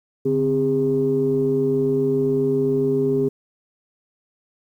sine tone cluster, 143.7 / 261.1 / 405.9 Hz, D3 / C4 / G#4, -37 / -3 / -40 cents, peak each -25 / -22 / -18 dBFS, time 0.25-3.29 s, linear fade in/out 10 ms, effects tanh soft clip ceiling -9 dBFS + 9-bit

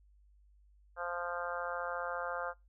harmonic tone, 174.61 Hz, F3, in tune, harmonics 3 / 4 / 5 / 6 / 7 / 8 / 9, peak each -41 / -43 / -45 / -46 / -43 / -43 / -45 dBFS, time 0.96-2.54 s, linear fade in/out 50 ms, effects noise-tail reverb RT60 0.2 s tail -20 dB re dry + added 50 Hz sine -61 dBFS peak until 2.68 s

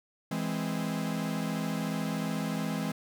45% pulse chord, E augmented, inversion none, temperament equal, 164.81 / 207.7 / 261.6 Hz, E3 / G#3 / B#3, 0 / 0 / 0 cents, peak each -34 / -34 / -36 dBFS, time 0.31-2.92 s, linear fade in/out 5 ms, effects none

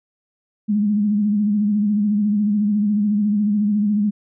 sine tone with vibrato, 207.7 Hz, G#3, in tune, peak -15 dBFS, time 0.68-4.11 s, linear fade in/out 20 ms, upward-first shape sine, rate 14 Hz, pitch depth 55 cents each way, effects none

